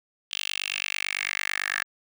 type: tone with high-pass filter sweep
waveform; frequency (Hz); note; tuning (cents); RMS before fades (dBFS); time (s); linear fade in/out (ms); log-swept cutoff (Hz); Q
10% pulse; 49; G1; 0; -30; 0.31-1.84; 10; 3100 to 1700; 4.4
effects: none